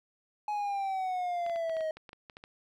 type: exponential sweep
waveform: triangle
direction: down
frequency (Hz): 844 to 625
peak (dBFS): -28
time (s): 0.48-1.91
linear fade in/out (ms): 2
type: clicks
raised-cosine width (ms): 0.3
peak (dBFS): -31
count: 12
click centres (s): 1.464 / 1.497 / 1.56 / 1.696 / 1.768 / 1.808 / 1.97 / 2.092 / 2.131 / 2.298 / 2.369 / 2.439
effects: none